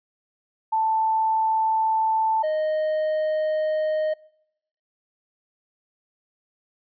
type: tone pair in turn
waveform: sine / triangle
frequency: 883 / 620.2 Hz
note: A5 / D#5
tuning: +6 / -6 cents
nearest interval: tritone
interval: 612 cents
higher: first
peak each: -19 dBFS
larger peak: neither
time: 0.72-2.43 / 2.43-4.14 s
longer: neither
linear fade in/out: 10 ms
effects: noise-tail reverb RT60 0.8 s tail -25 dB re dry + resampled to 11025 Hz